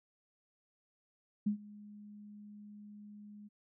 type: tone with ADSR envelope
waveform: sine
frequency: 207.7 Hz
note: G#3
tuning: in tune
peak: -27 dBFS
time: 1.46-3.49 s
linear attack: 10 ms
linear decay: 100 ms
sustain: -22 dB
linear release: 23 ms
effects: none